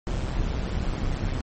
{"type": "noise with amplitude modulation", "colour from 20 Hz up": "brown", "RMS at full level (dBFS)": -24, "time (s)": [0.07, 1.41], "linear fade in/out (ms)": 0, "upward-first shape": "sine", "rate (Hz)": 132, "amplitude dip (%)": 60, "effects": ["MP3 32 kbps"]}